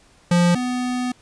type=tone pair in turn; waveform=square; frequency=174.7 / 249.2 Hz; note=F3 / B3; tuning=+1 / +16 cents; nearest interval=tritone; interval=615 cents; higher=second; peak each=-14 / -22 dBFS; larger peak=first; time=0.31-0.55 / 0.55-1.12 s; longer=second; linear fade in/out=5 ms; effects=pink hiss -54 dBFS RMS until 1.21 s + resampled to 22050 Hz